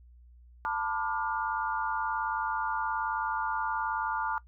sine chord, B half-diminished seventh, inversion third, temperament just, 889 / 987.8 / 1185.3 / 1422.4 Hz, A5 / B5 / D6 / F6, +18 / 0 / +16 / +31 cents, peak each -32 / -37 / -35 / -34 dBFS, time 0.65-4.38 s, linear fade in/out 0 ms, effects noise-tail reverb RT60 0.1 s tail -20 dB re dry + added 60 Hz sine -52 dBFS peak until 4.47 s

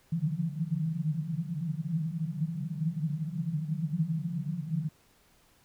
white band-pass noise, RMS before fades -32 dBFS, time 0.12-4.89 s, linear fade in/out 5 ms, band 150 to 170 Hz, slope 96 dB/octave, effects pink hiss -64 dBFS RMS until 5.64 s

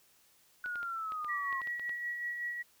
sine linear sweep, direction down, 1480 to 1062 Hz, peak -35 dBFS, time 0.64-1.61 s, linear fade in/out 2 ms
clicks, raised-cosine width 0.3 ms, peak -32 dBFS, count 10, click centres 0.66 / 0.757 / 0.83 / 1.121 / 1.246 / 1.527 / 1.617 / 1.673 / 1.796 / 1.894 s
sine tone with tremolo, 1923 Hz, B6, 47 cents flat, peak -33 dBFS, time 1.28-2.63 s, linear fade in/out 20 ms, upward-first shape sine, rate 5.3 Hz, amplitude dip 40%
effects white hiss -66 dBFS RMS until 2.8 s

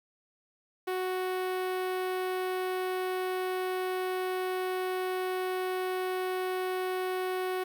sawtooth tone with notch filter, 370 Hz, F#4, in tune, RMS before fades -32 dBFS, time 0.87-7.64 s, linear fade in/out 10 ms, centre 6800 Hz, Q 0.56, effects 9-bit

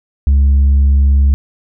sine tone with tanh clipping, 69.3 Hz, C#2, in tune, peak -7 dBFS, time 0.27-1.34 s, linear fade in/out 0 ms, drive 2 dB, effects none

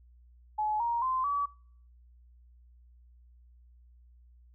sine tone with pitch steps, 852 / 939.9 / 1036.9 / 1143.9 Hz, G#5 / A#5 / C6 / D6, +44 / +14 / -16 / -46 cents, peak -27 dBFS, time 0.58-1.46 s, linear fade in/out 10 ms, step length 220 ms, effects noise-tail reverb RT60 0.6 s tail -26 dB re dry + added 60 Hz sine -55 dBFS peak until 4.54 s

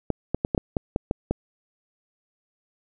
clicks, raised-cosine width 2 ms, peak -9 dBFS, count 9, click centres 0.103 / 0.346 / 0.449 / 0.548 / 0.578 / 0.768 / 0.961 / 1.111 / 1.31 s, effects none

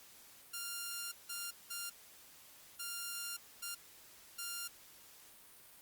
5% pulse tone bursts at uneven times, 1396.9 Hz, F6, in tune, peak -29 dBFS, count 6, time 0.53-1.12 / 1.29-1.51 / 1.7-1.9 / 2.79-3.37 / 3.62-3.75 / 4.38-4.68 s, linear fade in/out 10 ms, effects white hiss -59 dBFS RMS until 5.81 s + Opus 48 kbps

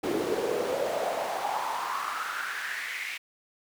brown noise with high-pass filter sweep, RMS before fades -31 dBFS, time 0.03-3.18 s, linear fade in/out 10 ms, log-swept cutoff 330 to 2300 Hz, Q 4.6, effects none

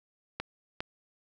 clicks, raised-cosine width 0.3 ms, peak -17 dBFS, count 2, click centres 0.4 / 0.805 s, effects none

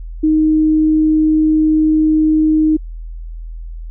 sine tone, 311.1 Hz, D#4, in tune, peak -9 dBFS, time 0.23-2.77 s, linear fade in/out 10 ms, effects added 41 Hz sine -25 dBFS peak until 3.9 s

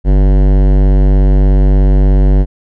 sine tone with hard clipping, 48.38 Hz, G1, 22 cents flat, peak -7 dBFS, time 0.04-2.46 s, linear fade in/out 50 ms, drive 18 dB, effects none

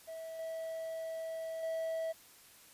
triangle tone with level steps, 650 Hz, E5, 24 cents flat, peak -40 / -36 / -32 dBFS, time 0.07-2.13 s, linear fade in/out 20 ms, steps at 0.39 / 1.63 s, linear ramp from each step 2 ms, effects white hiss -59 dBFS RMS until 2.73 s + resampled to 32000 Hz

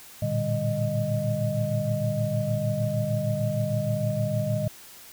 sine tone cluster, 111.6 / 118.1 / 148.2 / 197 / 617 Hz, A2 / A#2 / D3 / G3 / D#5, +25 / +23 / +16 / +9 / -15 cents, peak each -30 / -29 / -30 / -32 / -29 dBFS, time 0.22-4.68 s, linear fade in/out 5 ms, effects white hiss -47 dBFS RMS until 5.12 s

